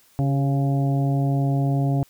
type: harmonic tone with a mistuned harmonic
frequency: 138.59 Hz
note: C#3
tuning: in tune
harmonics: 1 / 2 / 3 / 4 / 5 / 6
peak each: -19 / -26 / -35 / -36 / -31 / -42 dBFS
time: 0.19-2.03 s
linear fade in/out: 0 ms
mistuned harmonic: 3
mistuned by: -49 cents
effects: white hiss -57 dBFS RMS until 2.09 s